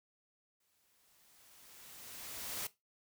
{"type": "noise with exponential growth", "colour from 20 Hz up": "white", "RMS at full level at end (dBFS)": -39, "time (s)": [0.6, 2.67], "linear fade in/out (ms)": 5, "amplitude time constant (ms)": 450, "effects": ["noise-tail reverb RT60 0.2 s tail -17 dB re dry"]}